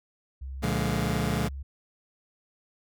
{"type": "tone with pitch glide", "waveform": "sine", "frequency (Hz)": [66.5, 68.41], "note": ["C2", "C#2"], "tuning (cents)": [29, -22], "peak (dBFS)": -34, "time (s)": [0.41, 1.63], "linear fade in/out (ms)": 10, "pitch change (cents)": 49, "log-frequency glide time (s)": [1.16, 1.4]}
{"type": "chord", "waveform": "sawtooth", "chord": "Bb dominant seventh", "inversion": "none", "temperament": "just", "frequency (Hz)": [116.54, 145.68, 174.81, 209.8], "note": ["Bb2", "D3", "F3", "Ab3"], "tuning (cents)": [0, -14, 2, 18], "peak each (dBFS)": [-27, -27, -27, -27], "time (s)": [0.62, 1.49], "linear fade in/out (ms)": 20}
{"effects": []}